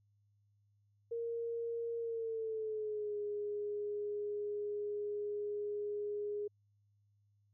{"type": "tone with pitch glide", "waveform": "sine", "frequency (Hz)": [464.8, 414.1], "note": ["A#4", "G#4"], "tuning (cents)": [-5, -5], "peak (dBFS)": -36, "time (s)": [1.11, 6.48], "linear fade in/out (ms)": 10, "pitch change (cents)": -200, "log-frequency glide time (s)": [1.98, 3.17], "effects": ["added 102 Hz sine -70 dBFS peak until 7.53 s"]}